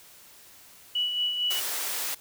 sine tone with tremolo, 2946 Hz, F#7, 8 cents flat, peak -23 dBFS, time 0.95-1.6 s, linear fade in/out 5 ms, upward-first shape sine, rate 4.4 Hz, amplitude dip 45%
white high-pass noise, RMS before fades -31 dBFS, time 1.5-2.15 s, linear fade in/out 10 ms, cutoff 430 Hz, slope 12 dB/octave
effects white hiss -52 dBFS RMS until 2.2 s

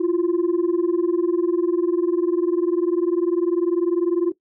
sine tone pair together, 337.7 / 357.8 Hz, E4 / F4, +42 / +42 cents, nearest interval minor second, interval 100 cents, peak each -18 dBFS, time 0-4.32 s, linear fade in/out 10 ms, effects noise-tail reverb RT60 0.1 s tail -18 dB re dry + tanh soft clip ceiling -14 dBFS

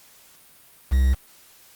triangle tone with quantisation, 65.41 Hz, C2, in tune, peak -13 dBFS, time 0.91-1.15 s, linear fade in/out 20 ms, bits 6, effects white hiss -52 dBFS RMS until 1.75 s + Opus 48 kbps

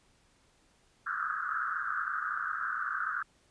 pink band-pass noise, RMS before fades -34 dBFS, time 1.06-3.23 s, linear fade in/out 10 ms, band 1200 to 1600 Hz, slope 96 dB/octave, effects pink hiss -67 dBFS RMS until 3.5 s + resampled to 22050 Hz

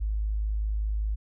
sine tone, 52.6 Hz, G#1, 23 cents sharp, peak -25 dBFS, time 0-1.16 s, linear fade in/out 20 ms, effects none

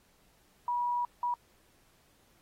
sine tone bursts at uneven times, 968 Hz, B5, 35 cents flat, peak -28 dBFS, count 2, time 0.68-1.05 / 1.23-1.34 s, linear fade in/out 2 ms, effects pink hiss -67 dBFS RMS until 2.41 s + AAC 48 kbps

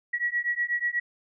sine beating tone pair, 1919 / 1927.2 Hz, A#6 / B6, +50 / -43 cents, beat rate 8.2 Hz, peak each -28 dBFS, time 0.13-1 s, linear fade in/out 10 ms, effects none

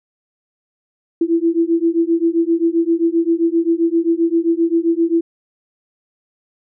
sine beating tone pair, 329.9 / 337.5 Hz, E4 / E4, +1 / +41 cents, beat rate 7.6 Hz, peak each -16 dBFS, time 1.21-5.21 s, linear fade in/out 5 ms, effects none

